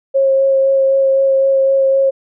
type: tone with vibrato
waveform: sine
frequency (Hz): 540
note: C#5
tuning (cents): -45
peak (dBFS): -9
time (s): 0.14-2.11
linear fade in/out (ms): 20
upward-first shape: sine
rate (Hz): 3.9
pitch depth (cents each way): 11
effects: none